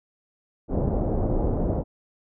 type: low-pass noise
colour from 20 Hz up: pink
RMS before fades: -24 dBFS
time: 0.68-1.84 s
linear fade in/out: 50 ms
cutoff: 670 Hz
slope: 24 dB/octave
effects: none